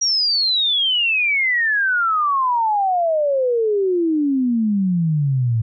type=exponential sweep; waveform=sine; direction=down; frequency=5750 to 109.6 Hz; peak=-15 dBFS; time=0.01-5.62 s; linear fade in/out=10 ms; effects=none